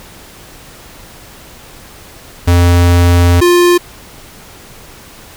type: tone pair in turn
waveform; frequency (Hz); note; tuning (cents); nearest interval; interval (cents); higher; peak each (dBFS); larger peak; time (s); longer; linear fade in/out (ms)
square; 87.31 / 351.5; F2 / F4; 0 / +11; 2 octaves; 2411; second; -6; neither; 2.47-3.41 / 3.41-3.78; first; 10
effects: pink hiss -36 dBFS RMS until 5.36 s